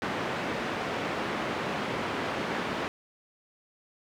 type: band-pass noise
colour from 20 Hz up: pink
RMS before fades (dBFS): -32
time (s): 0.02-2.88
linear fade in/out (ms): 0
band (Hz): 200 to 2400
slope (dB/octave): 12
effects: none